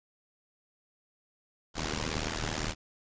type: noise with amplitude modulation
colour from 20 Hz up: pink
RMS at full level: -29 dBFS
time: 1.74-2.75 s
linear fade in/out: 50 ms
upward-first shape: sine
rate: 77.7 Hz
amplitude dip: 95%
effects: resampled to 16000 Hz